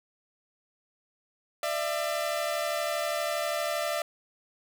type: tone pair together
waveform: sawtooth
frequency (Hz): 598 / 670.5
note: D5 / E5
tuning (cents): +31 / +29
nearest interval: major second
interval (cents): 198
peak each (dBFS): -27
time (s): 1.63-4.02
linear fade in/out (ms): 2
effects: none